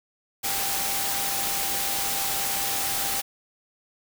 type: tone in noise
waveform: sine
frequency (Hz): 790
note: G5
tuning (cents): +13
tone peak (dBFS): -35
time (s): 0.43-3.22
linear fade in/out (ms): 20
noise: white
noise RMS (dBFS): -27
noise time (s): 0.43-3.22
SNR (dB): -11
effects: none

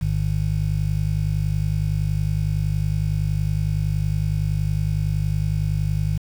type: harmonic tone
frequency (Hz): 50.8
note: G#1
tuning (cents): -38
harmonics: 1 / 2 / 3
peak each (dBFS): -25 / -23 / -23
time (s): 0.01-6.18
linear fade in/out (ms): 10
effects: 7-bit

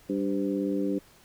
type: harmonic tone with a mistuned harmonic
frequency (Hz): 98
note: G2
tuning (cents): 0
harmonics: 2 / 3 / 4 / 5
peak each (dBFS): -31 / -28 / -33 / -35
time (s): 0.09-0.99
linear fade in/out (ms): 10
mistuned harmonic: 5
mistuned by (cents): +61
effects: pink hiss -57 dBFS RMS until 1.24 s

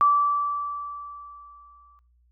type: tone with exponential decay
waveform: sine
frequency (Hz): 1160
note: D6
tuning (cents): -22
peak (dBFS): -14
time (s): 0.01-1.99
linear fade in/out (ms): 0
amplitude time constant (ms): 430
effects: noise-tail reverb RT60 0.4 s tail -20 dB re dry + added 60 Hz sine -59 dBFS peak until 2.31 s

